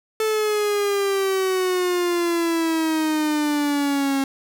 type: exponential sweep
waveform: 45% pulse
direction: down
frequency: 439.1 to 271 Hz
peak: -19 dBFS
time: 0.2-4.24 s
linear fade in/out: 2 ms
effects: none